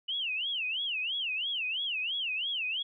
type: tone with vibrato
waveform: sine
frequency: 2889 Hz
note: F#7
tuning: 42 cents flat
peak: -30 dBFS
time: 0.08-2.83 s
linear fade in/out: 10 ms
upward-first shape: sine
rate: 3 Hz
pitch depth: 260 cents each way
effects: none